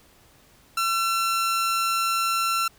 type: tone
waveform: sawtooth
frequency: 1350 Hz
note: E6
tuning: 41 cents sharp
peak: -18 dBFS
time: 0.77-2.68 s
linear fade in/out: 5 ms
effects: pink hiss -56 dBFS RMS until 2.78 s